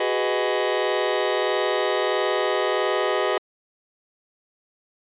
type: chord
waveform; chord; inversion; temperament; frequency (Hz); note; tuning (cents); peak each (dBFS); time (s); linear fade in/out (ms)
sawtooth; G# minor seventh; third; just; 373.8 / 415.3 / 498.4 / 623; F#4 / G#4 / B4 / D#5; +18 / 0 / +16 / +2; -22; 0-3.38; 5
effects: resampled to 8000 Hz